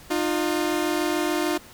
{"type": "tone pair together", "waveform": "sawtooth", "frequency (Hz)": [305.3, 352.1], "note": ["D#4", "F4"], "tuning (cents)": [-33, 14], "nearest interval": "major second", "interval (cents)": 247, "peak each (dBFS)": -21, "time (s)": [0.1, 1.58], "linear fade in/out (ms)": 10, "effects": ["pink hiss -47 dBFS RMS until 1.73 s"]}